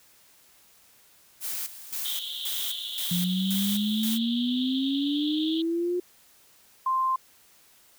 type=noise with tremolo; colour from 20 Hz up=blue; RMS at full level=-32 dBFS; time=1.4-4.19 s; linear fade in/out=50 ms; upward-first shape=square; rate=1.9 Hz; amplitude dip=75%
type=band-pass noise; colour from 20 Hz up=white; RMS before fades=-35 dBFS; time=2.05-5.62 s; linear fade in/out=0 ms; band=3100 to 3800 Hz; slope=96 dB/octave
type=exponential sweep; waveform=sine; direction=up; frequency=174.61 to 360 Hz; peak=-24 dBFS; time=3.11-6 s; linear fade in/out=5 ms
type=tone; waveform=sine; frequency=1046.5 Hz; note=C6; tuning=in tune; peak=-22 dBFS; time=6.86-7.16 s; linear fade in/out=5 ms
effects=white hiss -58 dBFS RMS until 7.98 s